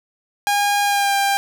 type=tone with pitch glide; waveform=sawtooth; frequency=814 to 795.9 Hz; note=G#5 to G5; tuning=-35 to +26 cents; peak=-12 dBFS; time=0.47-1.37 s; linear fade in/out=0 ms; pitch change=-39 cents; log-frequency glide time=0.82-1.15 s; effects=none